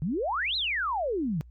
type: exponential two-way sweep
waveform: sine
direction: up then down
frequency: 141.3 to 4207 to 141.3 Hz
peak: -26 dBFS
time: 0.02-1.41 s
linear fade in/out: 0 ms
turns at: 0.56 s
effects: added 60 Hz sine -47 dBFS peak until 1.5 s + Opus 48 kbps